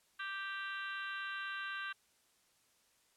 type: harmonic tone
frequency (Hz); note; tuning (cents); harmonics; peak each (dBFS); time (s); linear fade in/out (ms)
392; G4; 0; 3 / 4 / 5 / 6 / 7 / 8 / 9 / 10; -46 / -41 / -53 / -57 / -49 / -53 / -57 / -54; 0.19-1.93; 10
effects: white hiss -72 dBFS RMS until 3.16 s + low-pass 11000 Hz 12 dB/octave